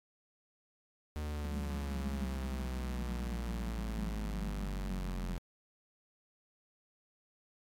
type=linear sweep; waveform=45% pulse; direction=down; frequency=75.8 to 43.69 Hz; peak=-36 dBFS; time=1.16-5.38 s; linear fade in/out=0 ms
type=band-pass noise; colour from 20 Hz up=pink; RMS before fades=-44 dBFS; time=1.45-5.34 s; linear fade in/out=0 ms; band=170 to 220 Hz; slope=96 dB/octave
effects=AAC 48 kbps